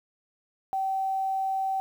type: tone with quantisation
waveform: sine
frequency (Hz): 770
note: G5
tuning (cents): -31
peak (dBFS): -25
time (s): 0.73-1.8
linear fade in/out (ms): 0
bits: 9
effects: none